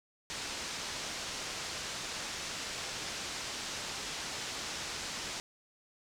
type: low-pass noise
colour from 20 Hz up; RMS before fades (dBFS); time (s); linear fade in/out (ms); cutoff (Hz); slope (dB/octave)
white; -40; 0.3-5.4; 0; 6800; 24
effects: none